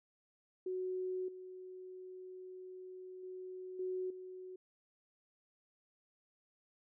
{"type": "tone with level steps", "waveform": "sine", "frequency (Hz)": 370, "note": "F#4", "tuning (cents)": 0, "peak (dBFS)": [-36, -47, -44, -36, -46], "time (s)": [0.66, 4.56], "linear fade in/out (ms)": 5, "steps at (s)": [1.28, 3.23, 3.79, 4.1], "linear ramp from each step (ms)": 5, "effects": []}